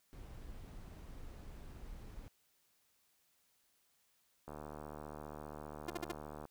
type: noise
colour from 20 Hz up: brown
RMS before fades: -50 dBFS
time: 0.13-2.28 s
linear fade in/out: 0 ms
type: click train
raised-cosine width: 1 ms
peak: -33 dBFS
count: 149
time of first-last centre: 4.48-6.453 s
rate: 75 Hz
type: tone bursts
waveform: sawtooth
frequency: 349.2 Hz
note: F4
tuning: in tune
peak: -32 dBFS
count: 4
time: 5.88-6.117 s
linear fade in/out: 5 ms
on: 21 ms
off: 51 ms
effects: white hiss -75 dBFS RMS until 6.5 s